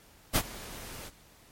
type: noise with ADSR envelope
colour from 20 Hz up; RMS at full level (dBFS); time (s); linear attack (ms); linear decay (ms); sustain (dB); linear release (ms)
pink; -23; 0.33-1.11; 33; 56; -20; 41
effects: pink hiss -58 dBFS RMS until 1.51 s + MP3 64 kbps

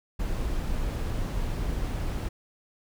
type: noise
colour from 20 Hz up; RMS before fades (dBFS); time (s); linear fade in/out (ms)
brown; -29; 0.19-2.29; 10
effects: none

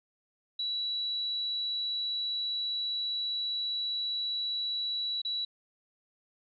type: tone with dropouts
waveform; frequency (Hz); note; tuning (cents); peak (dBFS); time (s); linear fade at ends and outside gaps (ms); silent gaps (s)
sine; 3925; B7; -11; -30; 0.59-5.45; 5; 5.218-5.249
effects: none

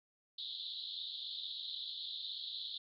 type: band-pass noise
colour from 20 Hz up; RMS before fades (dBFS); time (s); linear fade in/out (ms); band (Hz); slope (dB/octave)
pink; -44; 0.38-2.78; 5; 3400 to 4200; 96
effects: none

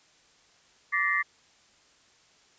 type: tone cluster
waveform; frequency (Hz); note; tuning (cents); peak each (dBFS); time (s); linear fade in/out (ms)
sine; 1164 / 1764 / 1894 / 2077; D6 / A6 / A#6 / C7; -16 / +4 / +27 / -13; -30 / -31 / -28 / -28; 0.92-1.23; 20
effects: white hiss -61 dBFS RMS until 2.58 s + resampled to 16000 Hz

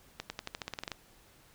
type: accelerating click train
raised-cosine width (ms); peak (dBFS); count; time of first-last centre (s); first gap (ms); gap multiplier
0.2; -19; 12; 0.2-0.917; 100; 0.91
effects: pink hiss -61 dBFS RMS until 1.54 s

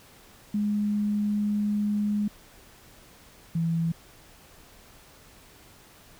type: tone pair in turn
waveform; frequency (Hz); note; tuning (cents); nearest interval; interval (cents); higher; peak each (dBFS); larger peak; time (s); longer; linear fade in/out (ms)
sine; 207.7 / 165.71; G#3 / E3; 0 / +9; major third; 391; first; -23; neither; 0.54-2.28 / 3.55-3.92; first; 5
effects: pink hiss -53 dBFS RMS until 6.19 s

